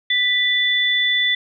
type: tone pair together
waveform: sine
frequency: 1975.5 / 3485 Hz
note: B6 / A7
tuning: 0 / -17 cents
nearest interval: minor seventh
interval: 983 cents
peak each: -18 dBFS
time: 0.1-1.35 s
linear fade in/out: 5 ms
effects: none